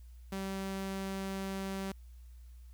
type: tone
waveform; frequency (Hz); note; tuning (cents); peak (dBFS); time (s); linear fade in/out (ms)
sawtooth; 193.3; G3; -24; -32; 0.32-1.92; 5
effects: added 60 Hz sine -49 dBFS peak until 2.73 s + white hiss -71 dBFS RMS until 2.73 s